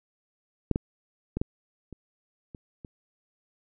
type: clicks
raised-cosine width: 3 ms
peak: -9 / -13 / -16 / -13 / -28 / -28 / -28 dBFS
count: 7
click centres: 0.713 / 0.759 / 1.37 / 1.415 / 1.927 / 2.548 / 2.848 s
effects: none